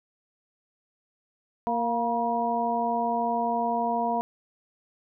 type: harmonic tone with a mistuned harmonic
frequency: 233.1 Hz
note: A#3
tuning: in tune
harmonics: 1 / 2 / 3 / 4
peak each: -31 / -33 / -27 / -28 dBFS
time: 1.67-4.21 s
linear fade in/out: 0 ms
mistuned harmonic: 4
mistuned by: +44 cents
effects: none